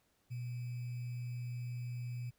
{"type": "tone with sample-and-hold", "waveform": "sine", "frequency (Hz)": 122, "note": "B2", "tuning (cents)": -21, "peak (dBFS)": -38, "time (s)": [0.3, 2.31], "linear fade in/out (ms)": 20, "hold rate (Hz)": 2450, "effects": ["pink hiss -75 dBFS RMS until 2.38 s"]}